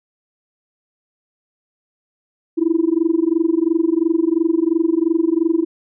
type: tone with amplitude modulation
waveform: sine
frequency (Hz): 329.6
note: E4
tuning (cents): 0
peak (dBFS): -9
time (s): 2.57-5.65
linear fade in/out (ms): 20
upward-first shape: sine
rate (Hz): 22.9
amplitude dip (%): 95
effects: tanh soft clip ceiling -6 dBFS